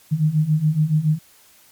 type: beating tone pair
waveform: sine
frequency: 150 / 157.1 Hz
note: D3 / D#3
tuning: +37 / +17 cents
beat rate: 7.1 Hz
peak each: -20 / -17 dBFS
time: 0.11-1.19 s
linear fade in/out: 20 ms
effects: white hiss -52 dBFS RMS until 1.71 s + MP3 96 kbps